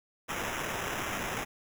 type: noise with sample-and-hold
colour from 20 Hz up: blue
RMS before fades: -35 dBFS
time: 0.28-1.45 s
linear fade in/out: 20 ms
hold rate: 4410 Hz
effects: none